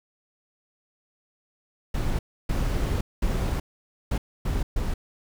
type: noise bursts at uneven times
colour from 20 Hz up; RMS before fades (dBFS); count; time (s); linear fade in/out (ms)
brown; -25; 6; 1.94-2.19 / 2.49-3.01 / 3.22-3.6 / 4.11-4.18 / 4.45-4.63 / 4.76-4.94; 5
effects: none